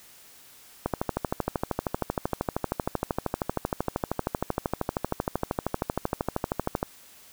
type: click train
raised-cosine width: 1 ms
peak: -11 dBFS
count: 78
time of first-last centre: 0.86-6.829 s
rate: 12.9 Hz
effects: white hiss -52 dBFS RMS until 7.32 s